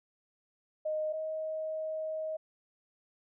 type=tone pair in turn; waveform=sine; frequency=619 / 629.5 Hz; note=D#5 / D#5; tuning=-9 / +20 cents; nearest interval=unison; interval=29 cents; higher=second; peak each=-30 / -33 dBFS; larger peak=first; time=0.85-1.13 / 1.13-2.37 s; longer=second; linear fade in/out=10 ms; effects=none